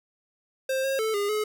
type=tone with pitch steps; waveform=square; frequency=528 / 539 / 439.4 / 406.8 / 426 Hz; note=C5 / C#5 / A4 / G#4 / G#4; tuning=+16 / -49 / -2 / -36 / +44 cents; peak=-25 dBFS; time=0.69-1.44 s; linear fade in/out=5 ms; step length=150 ms; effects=none